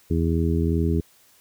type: harmonic tone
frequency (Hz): 82.41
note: E2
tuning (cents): 0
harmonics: 1 / 2 / 3 / 4 / 5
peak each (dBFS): -22 / -25 / -27 / -28 / -29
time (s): 0.1-1.01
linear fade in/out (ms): 10
effects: white hiss -57 dBFS RMS until 1.4 s